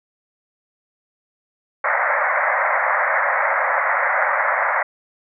white band-pass noise, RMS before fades -19 dBFS, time 1.84-4.83 s, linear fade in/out 5 ms, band 530 to 2100 Hz, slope 96 dB/octave, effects none

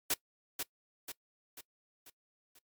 white noise with echo, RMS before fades -30 dBFS, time 0.1-0.14 s, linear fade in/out 5 ms, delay 490 ms, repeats 5, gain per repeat -6 dB, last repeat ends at 2.59 s, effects noise-tail reverb RT60 0.1 s tail -21 dB re dry + MP3 96 kbps

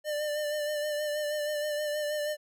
square tone with vibrato, 597 Hz, D5, 28 cents sharp, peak -30 dBFS, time 0.04-2.37 s, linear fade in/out 50 ms, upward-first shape sine, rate 6.3 Hz, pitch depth 29 cents each way, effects none

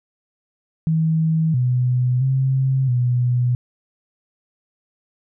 sine tone with pitch steps, 160.4 / 125.2 / 132.9 / 123.3 Hz, E3 / B2 / C3 / B2, -47 / +24 / +27 / -2 cents, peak -15 dBFS, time 0.87-3.55 s, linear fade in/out 0 ms, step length 670 ms, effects none

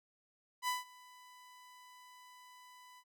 sawtooth tone with ADSR envelope, 997 Hz, B5, 16 cents sharp, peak -28 dBFS, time 0.62-3.04 s, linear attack 60 ms, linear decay 160 ms, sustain -24 dB, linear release 58 ms, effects none

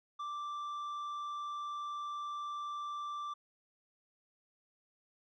sine tone with tanh clipping, 1174.7 Hz, D6, in tune, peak -39 dBFS, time 0.19-3.34 s, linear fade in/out 10 ms, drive 6 dB, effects none

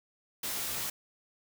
white noise with comb filter, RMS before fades -35 dBFS, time 0.43-0.9 s, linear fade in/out 5 ms, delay 16 ms, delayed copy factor +0.5, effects none

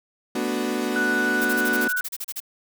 35% pulse chord, B minor seventh, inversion third, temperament equal, 220 / 246.9 / 293.7 / 370 Hz, A3 / B3 / D4 / F#4, 0 / 0 / 0 / 0 cents, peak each -29 / -26 / -28 / -27 dBFS, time 0.35-1.88 s, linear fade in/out 5 ms
sine tone, 1480 Hz, F#6, in tune, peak -22 dBFS, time 0.96-2.01 s, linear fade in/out 0 ms
blue noise bursts, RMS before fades -30 dBFS, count 13, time 1.41-2.403 s, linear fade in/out 10 ms, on 45 ms, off 34 ms
effects none

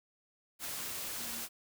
sine tone in noise, 230.9 Hz, A#3, 16 cents flat, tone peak -51 dBFS, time 1.16-1.45 s, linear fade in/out 50 ms, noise white, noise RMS -40 dBFS, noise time 0.59-1.49 s, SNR -14 dB, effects none

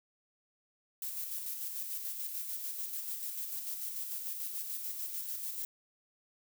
violet noise with tremolo, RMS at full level -38 dBFS, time 1.02-5.65 s, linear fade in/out 2 ms, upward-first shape square, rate 6.8 Hz, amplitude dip 35%, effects none

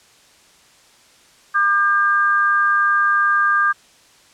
sine tone pair together, 1200 / 1602.7 Hz, D6 / G6, +37 / +38 cents, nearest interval perfect fourth, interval 501 cents, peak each -16 dBFS, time 1.54-3.73 s, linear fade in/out 20 ms, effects white hiss -51 dBFS RMS until 4.33 s + low-pass 8000 Hz 12 dB/octave

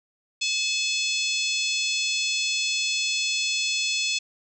harmonic tone with a mistuned harmonic, 860 Hz, A5, 40 cents flat, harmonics 3 / 4 / 5 / 6 / 7 / 8 / 9, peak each -27 / -29 / -31 / -33 / -34 / -35 / -36 dBFS, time 0.41-4.19 s, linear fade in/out 10 ms, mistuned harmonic 7, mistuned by +24 cents, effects none

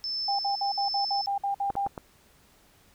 sine tone with tremolo, 5274 Hz, E8, in tune, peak -28 dBFS, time 0.04-1.26 s, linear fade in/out 0 ms, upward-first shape sine, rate 1.3 Hz, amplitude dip 35%
sine tone bursts, 798 Hz, G5, 31 cents sharp, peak -25 dBFS, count 10, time 0.28-1.875 s, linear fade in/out 5 ms, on 110 ms, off 55 ms
clicks, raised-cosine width 1 ms, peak -21 dBFS, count 4, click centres 1.702 / 1.754 / 1.865 / 1.978 s
effects pink hiss -60 dBFS RMS until 2.94 s

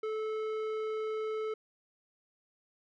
square tone with low-pass filter, 435.2 Hz, A4, 19 cents flat, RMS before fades -35 dBFS, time 0.03-1.54 s, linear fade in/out 5 ms, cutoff 2000 Hz, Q 0.6, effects none

